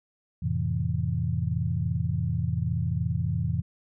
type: chord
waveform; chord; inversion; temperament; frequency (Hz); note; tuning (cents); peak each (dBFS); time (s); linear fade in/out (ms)
sine; F major seventh; none; equal; 87.31 / 110 / 130.81 / 164.81; F2 / A2 / C3 / E3; 0 / 0 / 0 / 0; -30; 0.42-3.62; 10
effects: none